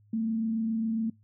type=tone with frequency modulation; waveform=sine; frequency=223.7 Hz; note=A3; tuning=29 cents sharp; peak=-26 dBFS; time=0.13-1.1 s; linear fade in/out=5 ms; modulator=27.3 Hz; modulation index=0.23; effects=noise-tail reverb RT60 0.2 s tail -25 dB re dry + added 104 Hz sine -58 dBFS peak until 1.23 s